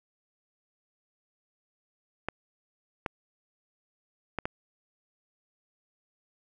clicks, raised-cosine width 0.5 ms, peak -15 dBFS, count 4, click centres 2.286 / 3.062 / 4.387 / 4.455 s, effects none

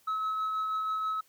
sine tone with tremolo, 1289 Hz, E6, 39 cents flat, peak -25 dBFS, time 0.07-1.21 s, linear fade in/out 10 ms, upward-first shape triangle, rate 6.2 Hz, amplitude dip 35%, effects tanh soft clip ceiling -27 dBFS + white hiss -65 dBFS RMS until 1.28 s

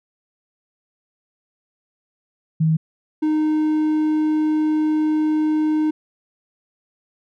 sine / triangle tone pair in turn, 159.1 / 308.4 Hz, D#3 / D#4, +39 / -15 cents, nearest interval major seventh, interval 1146 cents, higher second, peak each -14 dBFS, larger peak neither, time 2.6-2.77 / 3.22-5.91 s, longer second, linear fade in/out 10 ms, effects none

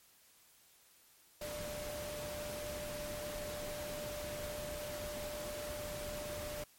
sine tone in noise, 595 Hz, D5, 22 cents sharp, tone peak -42 dBFS, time 1.41-6.64 s, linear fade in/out 5 ms, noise pink, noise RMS -45 dBFS, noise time 1.41-6.64 s, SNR 0 dB, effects white hiss -65 dBFS RMS until 6.78 s + MP3 64 kbps

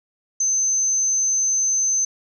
sine tone, 6190 Hz, G8, 23 cents flat, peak -17 dBFS, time 0.4-2.05 s, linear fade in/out 5 ms, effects none

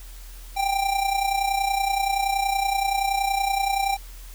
square tone with amplitude modulation, 788 Hz, G5, 9 cents sharp, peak -19 dBFS, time 0.56-3.97 s, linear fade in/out 20 ms, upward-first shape sine, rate 30.6 Hz, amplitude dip 65%, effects added 41 Hz sine -38 dBFS peak until 4.34 s + white hiss -48 dBFS RMS until 4.34 s

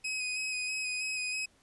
sawtooth tone with vibrato, 2521 Hz, D#7, 22 cents sharp, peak -29 dBFS, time 0.04-1.46 s, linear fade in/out 10 ms, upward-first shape square, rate 3.1 Hz, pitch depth 17 cents each way, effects pink hiss -66 dBFS RMS until 1.62 s + resampled to 24000 Hz

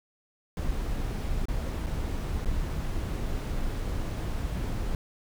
brown noise with dropouts, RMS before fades -30 dBFS, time 0.57-4.95 s, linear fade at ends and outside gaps 1 ms, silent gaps 1.455-1.484 / 1.862-1.866 / 2.448-2.457 s, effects none

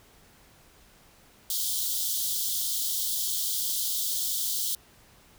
white high-pass noise, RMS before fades -29 dBFS, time 1.5-4.75 s, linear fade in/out 2 ms, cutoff 3100 Hz, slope 96 dB/octave, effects pink hiss -57 dBFS RMS until 5.38 s

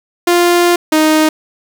sawtooth tone pair in turn, 349.2 / 311.1 Hz, F4 / D#4, 0 / 0 cents, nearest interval major second, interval 200 cents, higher first, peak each -4 dBFS, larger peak neither, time 0.27-0.76 / 0.92-1.29 s, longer first, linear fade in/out 5 ms, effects 7-bit

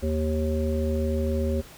harmonic tone, 77.78 Hz, D#2, in tune, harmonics 1 / 3 / 5 / 7, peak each -25 / -29 / -31 / -31 dBFS, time 0.02-1.62 s, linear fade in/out 20 ms, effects pink hiss -47 dBFS RMS until 1.77 s

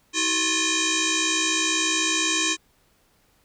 sine tone with frequency modulation, 1786 Hz, A6, 25 cents sharp, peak -20 dBFS, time 0.13-2.57 s, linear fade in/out 50 ms, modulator 702 Hz, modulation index 7.9, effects pink hiss -63 dBFS RMS until 3.44 s

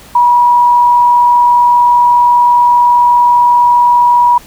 sine tone with frequency modulation, 967 Hz, B5, 37 cents flat, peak -4 dBFS, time 0.15-4.38 s, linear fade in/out 5 ms, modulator 45 Hz, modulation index 0.2, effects pink hiss -37 dBFS RMS until 4.46 s

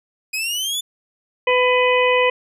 sawtooth exponential sweep, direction up, 2489 to 3520 Hz, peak -18 dBFS, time 0.33-0.81 s, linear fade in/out 10 ms
harmonic tone, 500 Hz, B4, 21 cents sharp, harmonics 1 / 2 / 4 / 5 / 6, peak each -16 / -20 / -22 / -21 / -27 dBFS, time 1.47-2.3 s, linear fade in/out 5 ms
clicks, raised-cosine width 0.5 ms, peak -26 dBFS, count 2, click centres 1.497 / 1.508 s
effects resampled to 32000 Hz

